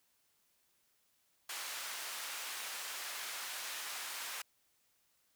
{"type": "band-pass noise", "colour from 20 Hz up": "pink", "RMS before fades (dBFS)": -43, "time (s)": [1.49, 4.42], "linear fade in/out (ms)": 5, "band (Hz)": [1200, 16000], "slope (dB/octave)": 12, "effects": ["white hiss -75 dBFS RMS until 5.35 s"]}